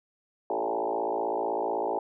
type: tone with frequency modulation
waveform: sine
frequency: 622.3 Hz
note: D#5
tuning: in tune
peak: -26 dBFS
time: 0.5-1.99 s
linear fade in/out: 2 ms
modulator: 55.9 Hz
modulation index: 5
effects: none